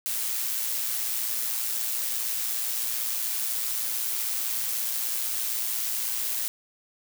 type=noise with amplitude modulation; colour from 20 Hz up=blue; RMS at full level=-27 dBFS; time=0.06-6.48 s; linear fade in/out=0 ms; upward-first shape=sine; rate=116 Hz; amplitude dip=40%; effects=none